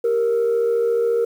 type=tone pair together; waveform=sine; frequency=392 / 466.2 Hz; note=G4 / A#4; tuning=0 / 0 cents; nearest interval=minor third; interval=300 cents; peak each=-23 / -15 dBFS; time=0.04-1.25 s; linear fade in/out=5 ms; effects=tanh soft clip ceiling -13 dBFS + 8-bit